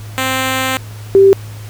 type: tone pair in turn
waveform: 5% pulse / sine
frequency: 261.6 / 390.6 Hz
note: C4 / G4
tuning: 0 / -6 cents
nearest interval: perfect fifth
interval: 694 cents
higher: second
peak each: -3 dBFS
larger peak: neither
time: 0.18-0.77 / 1.15-1.33 s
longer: first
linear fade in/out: 0 ms
effects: added 106 Hz sine -27 dBFS peak until 1.69 s + pink hiss -38 dBFS RMS until 1.69 s